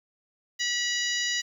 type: harmonic tone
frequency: 972 Hz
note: B5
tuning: 28 cents flat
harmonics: 2 / 3 / 4 / 5 / 6 / 7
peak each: -30 / -32 / -33 / -34 / -35 / -35 dBFS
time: 0.59-1.42 s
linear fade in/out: 20 ms
effects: 9-bit